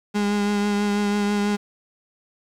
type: tone with vibrato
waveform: 35% pulse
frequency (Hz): 205.1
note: G#3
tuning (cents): -21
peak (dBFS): -18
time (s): 0.14-1.57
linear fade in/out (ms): 20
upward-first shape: triangle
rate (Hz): 6.1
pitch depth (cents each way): 22
effects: low-pass 8000 Hz 12 dB/octave + 8-bit